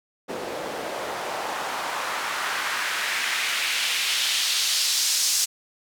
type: noise with band-pass filter sweep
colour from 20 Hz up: white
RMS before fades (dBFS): -26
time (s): 0.28-5.46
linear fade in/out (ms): 20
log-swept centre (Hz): 420 to 6100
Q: 1.4
effects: none